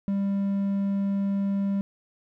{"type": "tone", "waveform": "triangle", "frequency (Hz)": 198, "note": "G3", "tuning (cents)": 18, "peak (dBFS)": -21, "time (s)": [0.08, 1.81], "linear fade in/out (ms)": 0, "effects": []}